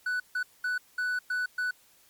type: tone bursts at uneven times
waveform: triangle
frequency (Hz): 1487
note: F#6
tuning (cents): +8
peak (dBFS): -25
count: 6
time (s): 0.06-0.2 / 0.35-0.43 / 0.64-0.78 / 0.98-1.19 / 1.3-1.46 / 1.58-1.71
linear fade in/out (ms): 5
effects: white hiss -61 dBFS RMS until 2.09 s + MP3 96 kbps